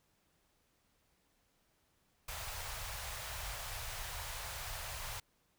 pink band-stop noise, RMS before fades -43 dBFS, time 2.28-5.2 s, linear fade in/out 5 ms, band 110 to 620 Hz, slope 24 dB/octave, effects pink hiss -75 dBFS RMS until 5.58 s

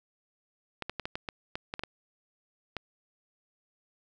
clicks, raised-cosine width 0.3 ms, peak -18 dBFS, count 11, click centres 0.823 / 0.896 / 0.997 / 1.055 / 1.155 / 1.288 / 1.555 / 1.739 / 1.794 / 1.836 / 2.767 s, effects none

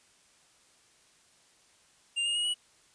square tone with pitch steps, 2796 / 2840 / 2885 / 2930 Hz, F7 / F7 / F#7 / F#7, +1 / +28 / -44 / -18 cents, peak -28 dBFS, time 2.16-2.544 s, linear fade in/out 20 ms, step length 96 ms, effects white hiss -63 dBFS RMS until 2.94 s + resampled to 22050 Hz

